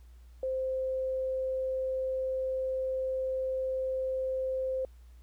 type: tone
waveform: sine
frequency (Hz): 522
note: C5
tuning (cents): -4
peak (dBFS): -29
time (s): 0.43-4.85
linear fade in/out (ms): 2
effects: added 60 Hz sine -50 dBFS peak until 5.22 s + pink hiss -69 dBFS RMS until 5.22 s